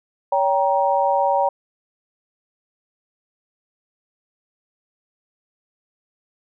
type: chord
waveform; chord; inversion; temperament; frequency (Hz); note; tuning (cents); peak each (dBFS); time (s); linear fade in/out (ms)
sine; G diminished; second; just; 564.5 / 784 / 940.8; Db5 / G5 / Bb5; +31 / 0 / +16; -20; 0.32-1.49; 5
effects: none